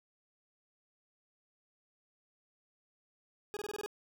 40% pulse tone bursts, 415.3 Hz, G#4, in tune, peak -37 dBFS, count 7, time 3.54-3.861 s, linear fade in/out 0 ms, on 27 ms, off 22 ms, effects none

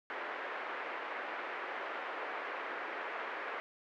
white band-pass noise, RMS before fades -41 dBFS, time 0.1-3.6 s, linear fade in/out 0 ms, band 360 to 2000 Hz, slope 24 dB/octave, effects none

